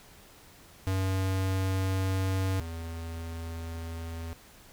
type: tone pair in turn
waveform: square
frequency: 95 / 82.69 Hz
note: F#2 / E2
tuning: +46 / +6 cents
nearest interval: major second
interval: 240 cents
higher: first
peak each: -27 / -36 dBFS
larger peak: first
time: 0.87-2.6 / 2.6-4.33 s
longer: neither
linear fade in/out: 0 ms
effects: pink hiss -54 dBFS RMS until 4.72 s